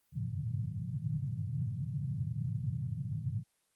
pink band-pass noise, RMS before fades -36 dBFS, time 0.12-3.44 s, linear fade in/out 50 ms, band 100 to 160 Hz, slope 48 dB/octave, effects white hiss -75 dBFS RMS until 3.75 s + Opus 32 kbps

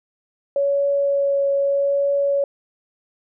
sine tone with vibrato, 560 Hz, C#5, 18 cents sharp, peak -16 dBFS, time 0.56-2.44 s, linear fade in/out 2 ms, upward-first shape triangle, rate 0.8 Hz, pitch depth 11 cents each way, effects none

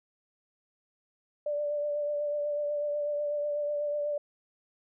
sine tone with vibrato, 587.3 Hz, D5, in tune, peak -28 dBFS, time 1.46-4.18 s, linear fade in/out 5 ms, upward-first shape triangle, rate 8.1 Hz, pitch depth 26 cents each way, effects none

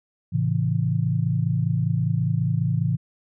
sine chord, A major, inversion none, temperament equal with one note detuned, 110 / 135.19 / 164.81 Hz, A2 / C#3 / E3, 0 / -43 / 0 cents, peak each -24 dBFS, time 0.32-2.97 s, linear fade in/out 20 ms, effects none

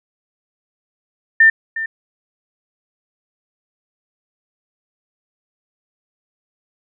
sine tone with echo, 1801 Hz, A6, 40 cents sharp, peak -6 dBFS, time 1.4-1.5 s, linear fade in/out 5 ms, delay 360 ms, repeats 1, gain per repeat -14 dB, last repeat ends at 1.86 s, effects none

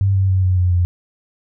sine tone with pitch steps, 98 / 95.98 / 94.01 / 92.07 / 90.18 / 88.32 Hz, G2 / G2 / F#2 / F#2 / F#2 / F2, 0 / -36 / +28 / -8 / -44 / +20 cents, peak -12 dBFS, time 0.01-0.85 s, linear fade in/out 0 ms, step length 140 ms, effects none

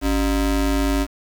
square ring-modulated tone, 164.81 Hz, E3, in tune, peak -15 dBFS, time 0.01-1.07 s, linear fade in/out 50 ms, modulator 114 Hz, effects 7-bit

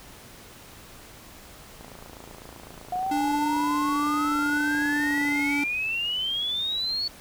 click train, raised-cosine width 1 ms, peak -29 dBFS, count 101, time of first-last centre 1.81-5.394 s, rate 27.9 Hz
sine exponential sweep, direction up, 717 to 4467 Hz, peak -25 dBFS, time 2.92-7.08 s, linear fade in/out 5 ms
square tone with pitch glide, 293.7 to 286.3 Hz, D4 to D4, 0 to -44 cents, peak -26 dBFS, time 3.11-5.64 s, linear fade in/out 5 ms, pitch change -44 cents, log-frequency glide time 4.85-5.45 s
effects pink hiss -47 dBFS RMS until 7.2 s

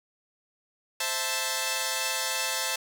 5% pulse chord, A minor, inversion first, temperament equal, 523.3 / 659.3 / 880 Hz, C5 / E5 / A5, 0 / 0 / 0 cents, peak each -21 / -22 / -18 dBFS, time 1-2.76 s, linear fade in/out 5 ms, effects none

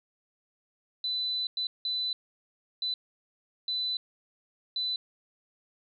sine tone bursts at uneven times, 4000 Hz, B7, 21 cents sharp, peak -28 dBFS, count 6, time 1.04-1.47 / 1.57-1.67 / 1.85-2.13 / 2.82-2.94 / 3.68-3.97 / 4.76-4.96 s, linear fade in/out 2 ms, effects none

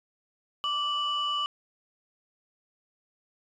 sine tone pair together, 1169.3 / 2960 Hz, D6 / F#7, -8 / 0 cents, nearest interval octave + major third, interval 1608 cents, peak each -28 dBFS, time 0.64-1.46 s, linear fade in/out 0 ms, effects tanh soft clip ceiling -21 dBFS

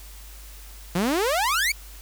sawtooth exponential sweep, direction up, 164.81 to 2358 Hz, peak -17 dBFS, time 0.95-1.72 s, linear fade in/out 5 ms, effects added 50 Hz sine -41 dBFS peak until 2.01 s + white hiss -47 dBFS RMS until 2.01 s

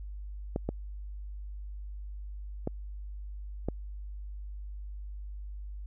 clicks, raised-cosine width 2 ms, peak -17 dBFS, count 4, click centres 0.561 / 0.69 / 2.674 / 3.686 s, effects added 50 Hz sine -38 dBFS peak until 5.86 s

